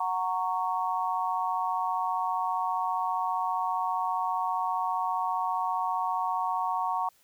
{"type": "chord", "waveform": "sine", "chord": "F# major", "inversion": "none", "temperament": "just", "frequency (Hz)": [740, 925, 1110], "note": ["F#5", "A#5", "C#6"], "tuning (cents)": [0, -14, 2], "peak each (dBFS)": [-31, -30, -31], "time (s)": [0, 7.09], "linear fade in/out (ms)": 5, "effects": ["white hiss -64 dBFS RMS until 7.23 s"]}